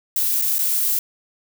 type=noise with dropouts; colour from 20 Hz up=violet; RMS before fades=-20 dBFS; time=0.16-0.99 s; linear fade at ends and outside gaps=2 ms; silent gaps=0.416-0.42 / 0.584-0.59 s; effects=none